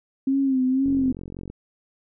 sine tone with vibrato, 265 Hz, C4, 22 cents sharp, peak -18 dBFS, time 0.27-1.12 s, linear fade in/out 5 ms, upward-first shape sine, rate 2 Hz, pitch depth 62 cents each way
click train, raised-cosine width 3 ms, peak -23 dBFS, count 30, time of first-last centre 0.86-1.5 s, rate 45.3 Hz
effects none

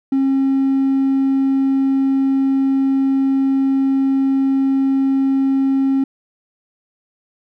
triangle tone, 270 Hz, C#4, 45 cents flat, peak -10 dBFS, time 0.12-6.04 s, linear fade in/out 5 ms, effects tanh soft clip ceiling -8 dBFS

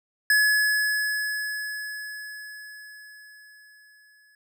square tone with exponential decay, 1700 Hz, G#6, 40 cents sharp, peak -17 dBFS, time 0.3-4.35 s, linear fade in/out 2 ms, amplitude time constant 880 ms, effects none

